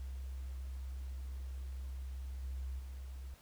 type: tone with level steps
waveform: sine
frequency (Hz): 65.41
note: C2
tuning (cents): 0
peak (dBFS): -40 / -38 / -43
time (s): 0-3.34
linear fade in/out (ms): 0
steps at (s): 2.43 / 2.79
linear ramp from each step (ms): 5
effects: pink hiss -63 dBFS RMS until 3.41 s